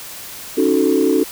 sine chord, D# half-diminished seventh, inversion third, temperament equal, 277.2 / 311.1 / 370 / 440 Hz, C#4 / D#4 / F#4 / A4, 0 / 0 / 0 / 0 cents, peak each -17 dBFS, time 0.57-1.24 s, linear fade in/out 10 ms, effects tanh soft clip ceiling -5 dBFS + white hiss -33 dBFS RMS until 1.31 s

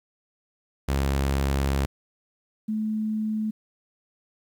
sawtooth / sine tone pair in turn, 68.6 / 216.3 Hz, C#2 / A3, -17 / -29 cents, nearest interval octave + minor sixth, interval 1988 cents, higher second, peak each -18 / -24 dBFS, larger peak first, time 0.88-1.86 / 2.68-3.51 s, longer first, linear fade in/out 10 ms, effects 10-bit

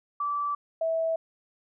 sine tone pair in turn, 1160 / 652.2 Hz, D6 / E5, -22 / -19 cents, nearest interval minor seventh, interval 997 cents, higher first, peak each -26 / -24 dBFS, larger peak second, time 0.2-0.55 / 0.81-1.16 s, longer neither, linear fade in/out 5 ms, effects none

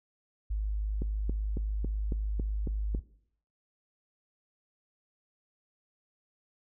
sine tone, 51.9 Hz, G#1, in tune, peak -28 dBFS, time 0.5-3 s, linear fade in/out 10 ms
click train, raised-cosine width 3 ms, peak -22 dBFS, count 8, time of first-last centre 1.02-2.948 s, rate 3.63 Hz
effects noise-tail reverb RT60 0.7 s tail -21 dB re dry

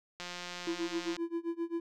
click train, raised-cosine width 0.2 ms, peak -24 dBFS, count 172, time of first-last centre 0.2-1.166 s, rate 177 Hz
triangle tone with tremolo, 336.2 Hz, E4, 34 cents sharp, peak -28 dBFS, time 0.67-1.8 s, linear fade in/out 2 ms, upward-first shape sine, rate 7.6 Hz, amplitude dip 95%
effects none

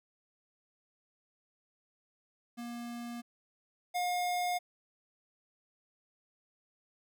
square tone pair in turn, 237.6 / 714.5 Hz, A#3 / F5, +33 / +39 cents, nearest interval octave + perfect fifth, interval 1906 cents, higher second, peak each -40 / -31 dBFS, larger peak second, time 2.57-3.22 / 3.94-4.59 s, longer neither, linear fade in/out 20 ms, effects none

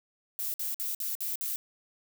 violet noise bursts, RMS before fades -33 dBFS, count 6, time 0.39-1.56 s, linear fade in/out 0 ms, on 150 ms, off 54 ms, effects none

